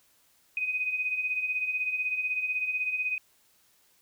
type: beating tone pair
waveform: sine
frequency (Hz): 2489 / 2505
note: D#7 / D#7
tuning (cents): 0 / +11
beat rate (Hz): 16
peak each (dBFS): -35 / -28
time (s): 0.57-3.18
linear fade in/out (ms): 2
effects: white hiss -65 dBFS RMS until 4.01 s